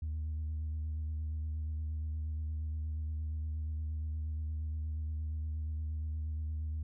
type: tone with vibrato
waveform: sine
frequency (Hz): 77.5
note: D#2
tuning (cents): -6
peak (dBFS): -32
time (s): 0.02-6.83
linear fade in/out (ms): 5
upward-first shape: sine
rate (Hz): 8.5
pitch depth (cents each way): 26
effects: tanh soft clip ceiling -32 dBFS